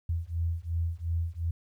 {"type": "beating tone pair", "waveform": "sine", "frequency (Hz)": [82.41, 85.21], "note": ["E2", "F2"], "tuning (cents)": [0, -42], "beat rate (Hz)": 2.8, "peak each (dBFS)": -31, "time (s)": [0.09, 1.51], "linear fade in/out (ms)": 5, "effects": ["11-bit"]}